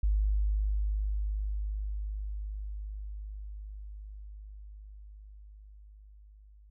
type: tone with level ramp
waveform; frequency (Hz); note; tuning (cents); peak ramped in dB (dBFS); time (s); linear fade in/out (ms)
sine; 51.3; G#1; -21; -23 to -53; 0.03-6.7; 5
effects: none